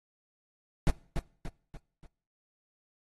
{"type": "noise with echo", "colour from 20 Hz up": "brown", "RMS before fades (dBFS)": -21, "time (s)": [0.87, 0.9], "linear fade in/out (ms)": 0, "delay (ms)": 290, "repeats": 4, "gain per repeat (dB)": -7, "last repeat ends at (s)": 2.06, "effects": ["noise-tail reverb RT60 0.5 s tail -22 dB re dry", "AAC 32 kbps"]}